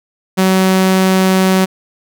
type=tone; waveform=sawtooth; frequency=188.4 Hz; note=F#3; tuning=32 cents sharp; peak=-5 dBFS; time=0.37-1.66 s; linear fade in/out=20 ms; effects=none